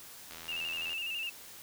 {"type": "click train", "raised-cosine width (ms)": 0.2, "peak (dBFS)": -28, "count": 52, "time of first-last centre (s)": [0.31, 0.93], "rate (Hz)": 82.2}
{"type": "tone with vibrato", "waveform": "sine", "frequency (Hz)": 2730, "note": "F7", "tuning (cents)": -40, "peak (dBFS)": -34, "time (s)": [0.48, 1.3], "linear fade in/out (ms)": 10, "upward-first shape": "square", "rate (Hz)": 12, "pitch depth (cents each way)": 53}
{"effects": ["white hiss -50 dBFS RMS until 1.62 s"]}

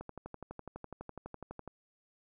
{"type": "click train", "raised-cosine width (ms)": 1, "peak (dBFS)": -29, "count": 21, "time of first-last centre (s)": [0.01, 1.677], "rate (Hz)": 12, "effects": []}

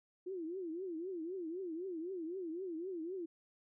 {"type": "tone with vibrato", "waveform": "sine", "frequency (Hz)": 349.2, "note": "F4", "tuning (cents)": 0, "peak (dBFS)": -39, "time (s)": [0.26, 3.26], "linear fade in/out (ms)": 10, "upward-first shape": "triangle", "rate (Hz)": 3.9, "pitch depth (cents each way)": 210, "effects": []}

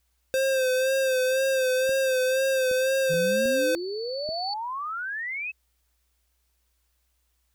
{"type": "tone with vibrato", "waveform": "square", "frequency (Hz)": 523.3, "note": "C5", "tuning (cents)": 0, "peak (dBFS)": -22, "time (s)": [0.34, 3.75], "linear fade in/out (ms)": 0, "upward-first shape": "sine", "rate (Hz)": 2, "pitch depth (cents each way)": 44}
{"type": "clicks", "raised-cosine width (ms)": 2, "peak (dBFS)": -27, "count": 5, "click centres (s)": [1.893, 2.713, 3.139, 3.457, 4.29]}
{"type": "tone with exponential growth", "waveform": "sine", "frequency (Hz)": 4476, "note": "C#8", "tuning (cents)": 16, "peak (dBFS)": -29, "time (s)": [2.1, 4.54], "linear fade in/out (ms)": 5, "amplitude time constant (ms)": 530}
{"type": "exponential sweep", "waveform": "sine", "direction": "up", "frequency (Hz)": [153.5, 2637], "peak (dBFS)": -29, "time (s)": [3.09, 5.52], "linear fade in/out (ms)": 20}
{"effects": ["added 60 Hz sine -70 dBFS peak until 7.54 s", "white hiss -74 dBFS RMS until 7.54 s"]}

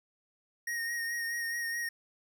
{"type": "tone with vibrato", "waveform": "square", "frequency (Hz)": 1864.7, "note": "A#6", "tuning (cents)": 0, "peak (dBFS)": -33, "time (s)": [0.67, 1.89], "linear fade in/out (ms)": 5, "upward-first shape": "sine", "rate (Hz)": 4.7, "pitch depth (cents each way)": 25, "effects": []}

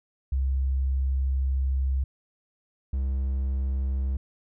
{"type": "tone pair in turn", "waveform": ["sine", "triangle"], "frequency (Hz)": [66.5, 66.5], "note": ["C2", "C2"], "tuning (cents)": [29, 29], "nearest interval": "unison", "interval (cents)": 0, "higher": "neither", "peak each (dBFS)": -22, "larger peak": "neither", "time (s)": [[0.32, 2.04], [2.93, 4.17]], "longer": "first", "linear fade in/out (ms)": 5, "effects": []}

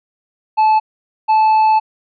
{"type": "tone pair in turn", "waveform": "triangle", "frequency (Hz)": [868, 871.3], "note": ["A5", "A5"], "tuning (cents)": [-24, -17], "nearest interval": "unison", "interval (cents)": 7, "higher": "second", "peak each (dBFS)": -7, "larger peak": "neither", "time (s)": [[0.57, 0.8], [1.28, 1.8]], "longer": "second", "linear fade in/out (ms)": 20, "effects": ["resampled to 11025 Hz"]}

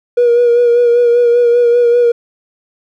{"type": "tone with vibrato", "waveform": "triangle", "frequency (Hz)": 478.5, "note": "A#4", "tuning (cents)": 45, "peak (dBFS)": -3, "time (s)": [0.17, 2.12], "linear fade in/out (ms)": 10, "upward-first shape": "sine", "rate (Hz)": 5.1, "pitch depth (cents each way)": 28, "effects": ["tanh soft clip ceiling -3 dBFS"]}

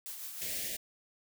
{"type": "noise with tremolo", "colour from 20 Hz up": "blue", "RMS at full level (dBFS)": -41, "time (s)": [0.06, 0.68], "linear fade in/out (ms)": 0, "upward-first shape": "triangle", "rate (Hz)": 6.6, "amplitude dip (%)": 45}
{"type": "band-stop noise", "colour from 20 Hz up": "white", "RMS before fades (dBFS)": -38, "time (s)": [0.41, 0.77], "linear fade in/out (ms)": 10, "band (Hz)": [740, 1700], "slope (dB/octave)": 96}
{"effects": []}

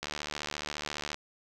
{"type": "click train", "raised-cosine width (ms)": 0.2, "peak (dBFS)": -17, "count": 84, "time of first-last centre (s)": [0.03, 1.144], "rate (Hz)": 74.5, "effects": []}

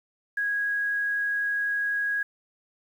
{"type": "tone with quantisation", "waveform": "sine", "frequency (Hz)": 1652, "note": "G#6", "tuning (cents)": -10, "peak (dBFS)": -24, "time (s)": [0.37, 2.23], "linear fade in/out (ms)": 5, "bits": 9, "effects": []}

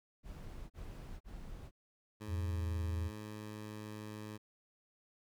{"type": "noise bursts", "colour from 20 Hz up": "brown", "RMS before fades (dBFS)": -47, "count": 3, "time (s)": [0.23, 1.712], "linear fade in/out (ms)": 50, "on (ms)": 470, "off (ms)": 36}
{"type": "tone", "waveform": "15% pulse", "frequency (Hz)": 106.7, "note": "G#2", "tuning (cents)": 47, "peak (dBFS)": -38, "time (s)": [2.2, 4.38], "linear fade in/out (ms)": 20}
{"type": "tone with pitch glide", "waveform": "sine", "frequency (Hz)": [87.31, 83.61], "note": ["F2", "E2"], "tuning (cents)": [0, 25], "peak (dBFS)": -34, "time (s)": [2.27, 3.11], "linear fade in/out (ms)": 50, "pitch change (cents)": -75, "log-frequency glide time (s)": [2.49, 2.61]}
{"effects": []}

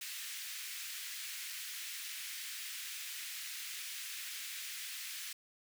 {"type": "high-pass noise", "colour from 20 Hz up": "pink", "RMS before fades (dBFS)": -44, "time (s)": [0.01, 5.33], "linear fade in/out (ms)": 5, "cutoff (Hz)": 1900, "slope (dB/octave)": 24, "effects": []}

